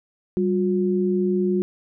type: tone pair together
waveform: sine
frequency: 194.21 / 359.7 Hz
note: G3 / F#4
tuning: -16 / -49 cents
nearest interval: major seventh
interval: 1067 cents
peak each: -21 dBFS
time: 0.37-1.62 s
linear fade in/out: 0 ms
effects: none